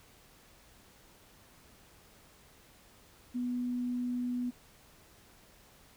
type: tone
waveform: sine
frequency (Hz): 246.1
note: B3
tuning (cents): -6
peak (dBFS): -31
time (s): 3.34-4.51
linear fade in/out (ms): 20
effects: pink hiss -60 dBFS RMS until 5.96 s